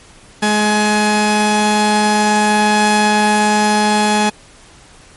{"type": "tone pair together", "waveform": "sawtooth", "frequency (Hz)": [210.8, 843], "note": ["G#3", "G#5"], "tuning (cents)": [26, 26], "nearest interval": "2 octaves", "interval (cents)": 2400, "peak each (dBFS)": -10, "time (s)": [0.42, 4.3], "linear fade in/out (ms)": 10, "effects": ["pink hiss -43 dBFS RMS until 5.16 s", "MP3 48 kbps"]}